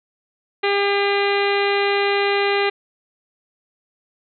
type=harmonic tone; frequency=401.7 Hz; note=G4; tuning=42 cents sharp; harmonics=1 / 2 / 3 / 4 / 5 / 6 / 7 / 8 / 9 / 10; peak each=-19 / -24 / -28 / -29 / -25 / -27 / -30 / -35 / -36 / -32 dBFS; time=0.63-2.7 s; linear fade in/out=10 ms; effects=none